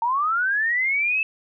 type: linear sweep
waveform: sine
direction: up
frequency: 896 to 2637 Hz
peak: -19 dBFS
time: 0.02-1.23 s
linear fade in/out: 2 ms
effects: none